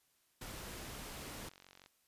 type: noise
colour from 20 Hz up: pink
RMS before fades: -47 dBFS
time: 0.41-1.49 s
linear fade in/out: 5 ms
type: click train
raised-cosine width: 0.2 ms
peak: -39 dBFS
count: 32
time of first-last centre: 1.19-1.861 s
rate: 46.2 Hz
effects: white hiss -75 dBFS RMS until 2.07 s + resampled to 32000 Hz